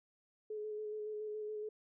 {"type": "tone with vibrato", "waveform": "sine", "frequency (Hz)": 425.7, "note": "G#4", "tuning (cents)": 43, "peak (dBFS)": -39, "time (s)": [0.5, 1.69], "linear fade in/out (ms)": 5, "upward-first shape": "square", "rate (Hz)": 7.1, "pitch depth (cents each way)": 16, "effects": []}